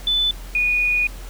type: tone pair in turn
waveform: sine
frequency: 3500 / 2461 Hz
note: A7 / D#7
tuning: -10 / -20 cents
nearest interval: tritone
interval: 610 cents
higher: first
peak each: -16 dBFS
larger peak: neither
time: 0.07-0.31 / 0.55-1.07 s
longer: second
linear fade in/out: 2 ms
effects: added 43 Hz sine -32 dBFS peak until 1.29 s + pink hiss -42 dBFS RMS until 1.29 s